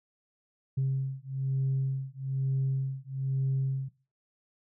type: beating tone pair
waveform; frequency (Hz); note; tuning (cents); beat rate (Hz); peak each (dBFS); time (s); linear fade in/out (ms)
sine; 133.6 / 134.7; C3 / C#3; +36 / -49; 1.1; -29 / -29; 0.77-3.89; 10
effects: noise-tail reverb RT60 0.3 s tail -17 dB re dry + tanh soft clip ceiling -22 dBFS